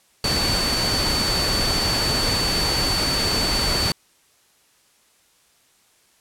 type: tone in noise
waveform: sine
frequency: 4512 Hz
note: C#8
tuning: 30 cents sharp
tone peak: -22 dBFS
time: 0.24-3.92 s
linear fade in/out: 2 ms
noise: pink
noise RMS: -23 dBFS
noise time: 0.24-3.92 s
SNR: -2 dB
effects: white hiss -59 dBFS RMS until 6.2 s + low-pass 11000 Hz 12 dB/octave